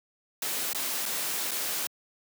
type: noise with dropouts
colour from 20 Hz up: white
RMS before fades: -31 dBFS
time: 0.42-1.87 s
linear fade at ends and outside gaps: 2 ms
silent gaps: 0.732-0.747 / 1.056-1.06 / 1.51-1.515 s
effects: high-pass 200 Hz 12 dB/octave